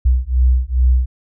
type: beating tone pair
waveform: sine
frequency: 61.74 / 64.14 Hz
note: B1 / C2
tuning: 0 / -34 cents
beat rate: 2.4 Hz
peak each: -14 dBFS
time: 0.05-1.06 s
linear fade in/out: 10 ms
effects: none